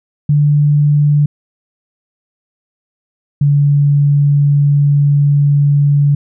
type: tone pair in turn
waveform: sine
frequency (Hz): 146.83 / 143.64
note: D3 / D3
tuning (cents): 0 / -38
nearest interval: unison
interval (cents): 38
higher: first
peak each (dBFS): -7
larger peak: neither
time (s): 0.29-1.26 / 3.41-6.15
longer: second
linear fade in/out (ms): 5
effects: none